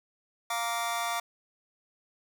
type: chord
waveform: sawtooth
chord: Bb major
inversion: second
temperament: just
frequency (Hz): 699.2 / 932.3 / 1165.4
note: F5 / Bb5 / D6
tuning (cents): +2 / 0 / -14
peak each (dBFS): -29 / -31 / -30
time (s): 0.5-1.2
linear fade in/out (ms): 5
effects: none